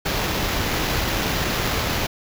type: noise with sample-and-hold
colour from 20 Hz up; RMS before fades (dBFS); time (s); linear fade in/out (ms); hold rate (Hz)
pink; -23; 0.05-2.07; 10; 8820
effects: none